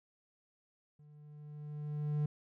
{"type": "tone with level ramp", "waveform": "triangle", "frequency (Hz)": 148.9, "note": "D3", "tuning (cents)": 24, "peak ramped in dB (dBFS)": [-55, -27], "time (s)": [0.99, 2.26], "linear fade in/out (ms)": 5, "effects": []}